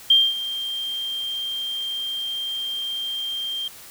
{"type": "tone with ADSR envelope", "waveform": "sine", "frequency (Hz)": 3179, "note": "G7", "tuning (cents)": 24, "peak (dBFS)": -10, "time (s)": [0.1, 3.68], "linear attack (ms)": 5, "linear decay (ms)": 230, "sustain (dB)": -15, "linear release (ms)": 3, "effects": ["white hiss -43 dBFS RMS until 3.9 s"]}